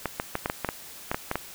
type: clicks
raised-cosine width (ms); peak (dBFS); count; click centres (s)
0.5; -11; 11; 0.057 / 0.199 / 0.354 / 0.459 / 0.499 / 0.647 / 0.689 / 1.115 / 1.145 / 1.314 / 1.356
effects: white hiss -44 dBFS RMS until 1.54 s